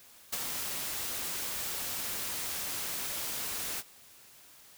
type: noise with ADSR envelope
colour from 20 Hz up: white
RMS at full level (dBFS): -31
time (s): 0.32-3.83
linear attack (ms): 15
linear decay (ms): 20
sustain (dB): -5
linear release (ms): 44
effects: white hiss -56 dBFS RMS until 4.77 s